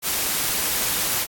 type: noise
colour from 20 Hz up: white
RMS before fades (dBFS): -23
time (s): 0.02-1.27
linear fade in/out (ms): 50
effects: AAC 64 kbps